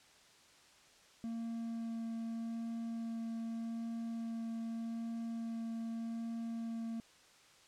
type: tone with vibrato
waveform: triangle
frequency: 228.7 Hz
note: A#3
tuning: 33 cents flat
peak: -36 dBFS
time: 1.24-7 s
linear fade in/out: 0 ms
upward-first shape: sine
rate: 0.83 Hz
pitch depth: 8 cents each way
effects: white hiss -63 dBFS RMS until 7.67 s + low-pass 7000 Hz 12 dB/octave